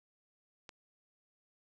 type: click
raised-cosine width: 0.2 ms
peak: -30 dBFS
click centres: 0.692 s
effects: none